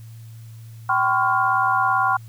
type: tone cluster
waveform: sine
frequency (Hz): 773 / 1022 / 1100 / 1406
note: G5 / C6 / C#6 / F6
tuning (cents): -24 / -41 / -14 / +11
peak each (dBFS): -22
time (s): 0.89-2.17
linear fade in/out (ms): 5
effects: added 113 Hz sine -37 dBFS peak until 2.28 s + white hiss -55 dBFS RMS until 2.28 s